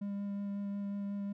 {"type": "tone with vibrato", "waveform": "triangle", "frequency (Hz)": 201, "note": "G3", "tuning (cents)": 44, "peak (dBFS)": -33, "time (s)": [0.01, 1.33], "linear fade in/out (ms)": 10, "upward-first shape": "sine", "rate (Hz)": 5.5, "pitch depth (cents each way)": 10, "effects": []}